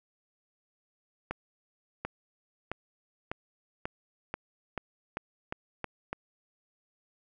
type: accelerating click train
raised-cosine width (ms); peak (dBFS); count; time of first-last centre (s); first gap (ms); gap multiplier
0.5; -18; 11; 1.31-6.13; 740; 0.9
effects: none